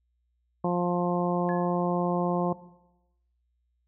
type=harmonic tone; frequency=176.3 Hz; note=F3; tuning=17 cents sharp; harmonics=1 / 2 / 3 / 4 / 5 / 6; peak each=-27 / -30 / -32 / -33 / -34 / -35 dBFS; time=0.64-2.53 s; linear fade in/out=5 ms
type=tone with exponential decay; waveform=sine; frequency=1700 Hz; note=G#6; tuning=40 cents sharp; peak=-35 dBFS; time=1.49-1.87 s; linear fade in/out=0 ms; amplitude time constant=81 ms
effects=noise-tail reverb RT60 0.9 s tail -17 dB re dry + added 60 Hz sine -70 dBFS peak until 3.87 s